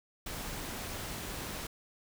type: noise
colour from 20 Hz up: pink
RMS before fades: -40 dBFS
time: 0.26-1.67 s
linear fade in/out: 5 ms
effects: none